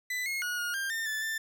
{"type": "tone with pitch steps", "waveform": "40% pulse", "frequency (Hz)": [1997, 2158, 1452, 1433, 1594, 1809, 1748, 1778], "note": ["B6", "C#7", "F#6", "F6", "G6", "A6", "A6", "A6"], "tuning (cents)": [19, -47, -33, 44, 28, 48, -12, 18], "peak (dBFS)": -30, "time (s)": [0.1, 1.38], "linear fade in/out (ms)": 5, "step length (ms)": 160, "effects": []}